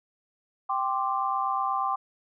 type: chord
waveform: sine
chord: G suspended fourth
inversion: none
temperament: equal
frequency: 784 / 1046.5 / 1174.7 Hz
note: G5 / C6 / D6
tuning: 0 / 0 / 0 cents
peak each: -29 dBFS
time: 0.69-1.96 s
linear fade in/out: 10 ms
effects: none